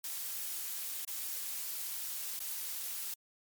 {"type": "noise with dropouts", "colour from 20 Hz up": "blue", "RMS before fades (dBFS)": -39, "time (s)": [0.04, 3.14], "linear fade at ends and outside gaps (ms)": 2, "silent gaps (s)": [[1.049, 1.076], [2.392, 2.402]], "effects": ["MP3 96 kbps"]}